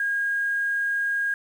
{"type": "tone with quantisation", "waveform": "sine", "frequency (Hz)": 1629, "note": "G#6", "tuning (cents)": -34, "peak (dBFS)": -22, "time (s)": [0, 1.34], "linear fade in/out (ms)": 2, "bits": 8, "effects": []}